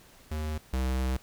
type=tone pair in turn; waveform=square; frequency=77.1 / 64.63 Hz; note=D#2 / C2; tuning=-15 / -21 cents; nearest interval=minor third; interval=306 cents; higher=first; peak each=-31 / -27 dBFS; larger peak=second; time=0.31-0.58 / 0.73-1.17 s; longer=second; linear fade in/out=5 ms; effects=pink hiss -56 dBFS RMS until 1.22 s